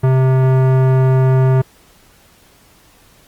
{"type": "tone with tanh clipping", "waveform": "sine", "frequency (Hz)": 130.81, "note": "C3", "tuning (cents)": 0, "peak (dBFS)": -11, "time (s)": [0.03, 1.62], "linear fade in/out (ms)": 10, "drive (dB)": 18, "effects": ["pink hiss -49 dBFS RMS until 3.27 s", "Opus 32 kbps"]}